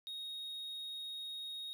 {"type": "tone", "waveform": "triangle", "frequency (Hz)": 3746, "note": "A#7", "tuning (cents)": 8, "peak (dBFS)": -40, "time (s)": [0.07, 1.73], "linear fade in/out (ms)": 0, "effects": []}